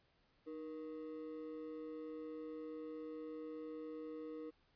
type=ring-modulated tone; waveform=triangle; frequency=392 Hz; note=G4; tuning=in tune; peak=-40 dBFS; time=0.46-4.51 s; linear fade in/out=20 ms; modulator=82.8 Hz; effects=pink hiss -75 dBFS RMS until 4.75 s + resampled to 11025 Hz